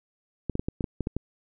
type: clicks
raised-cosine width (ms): 3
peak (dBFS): -15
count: 9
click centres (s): 0.497 / 0.554 / 0.595 / 0.685 / 0.808 / 0.842 / 1.007 / 1.071 / 1.166
effects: none